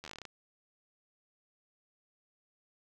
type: slowing click train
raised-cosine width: 0.2 ms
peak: -27 dBFS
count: 11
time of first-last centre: 0.04-0.253 s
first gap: 11 ms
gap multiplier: 1.14
effects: none